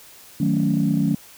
sine chord, D# half-diminished seventh, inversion none, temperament equal with one note detuned, 155.56 / 185 / 220 / 279.3 Hz, D#3 / F#3 / A3 / C#4, 0 / 0 / 0 / +13 cents, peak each -22 dBFS, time 0.4-1.15 s, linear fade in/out 5 ms, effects tanh soft clip ceiling -9 dBFS + white hiss -46 dBFS RMS until 1.37 s

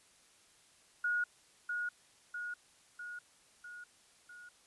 sine tone with echo, 1445 Hz, F#6, 41 cents flat, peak -30 dBFS, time 1.04-1.24 s, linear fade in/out 5 ms, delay 650 ms, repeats 5, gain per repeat -4 dB, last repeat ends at 4.49 s, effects white hiss -65 dBFS RMS until 4.66 s + resampled to 24000 Hz

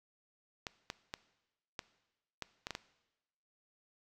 clicks, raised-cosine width 0.2 ms, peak -21 dBFS, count 8, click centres 0.668 / 0.901 / 1.139 / 1.792 / 2.423 / 2.669 / 2.707 / 2.751 s, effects noise-tail reverb RT60 1.0 s tail -18 dB re dry

